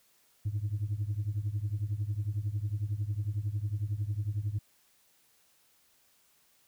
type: tone with tremolo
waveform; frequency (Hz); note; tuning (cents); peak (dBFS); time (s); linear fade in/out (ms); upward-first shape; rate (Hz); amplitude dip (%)
sine; 103.83; G#2; 0; -24; 0.45-4.59; 10; triangle; 11; 95
effects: tanh soft clip ceiling -26 dBFS + white hiss -67 dBFS RMS until 6.67 s